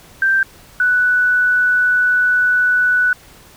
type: tone pair in turn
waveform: sine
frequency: 1568 / 1484 Hz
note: G6 / F#6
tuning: 0 / +5 cents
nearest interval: minor second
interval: 95 cents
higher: first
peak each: -11 dBFS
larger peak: neither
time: 0.22-0.43 / 0.8-3.13 s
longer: second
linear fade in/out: 2 ms
effects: pink hiss -44 dBFS RMS until 3.56 s